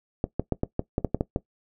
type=clicks; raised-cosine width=2 ms; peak=-10 dBFS; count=10; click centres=0.241 / 0.396 / 0.523 / 0.634 / 0.794 / 0.981 / 1.047 / 1.146 / 1.209 / 1.361 s; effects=noise-tail reverb RT60 0.1 s tail -18 dB re dry